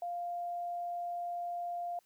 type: tone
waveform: sine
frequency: 698.5 Hz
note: F5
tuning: in tune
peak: -35 dBFS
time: 0.02-1.99 s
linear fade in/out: 2 ms
effects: white hiss -72 dBFS RMS until 2.05 s